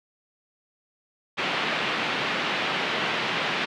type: band-pass noise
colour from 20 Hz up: white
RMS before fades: -27 dBFS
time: 1.37-3.66 s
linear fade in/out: 20 ms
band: 140 to 3200 Hz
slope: 24 dB/octave
effects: none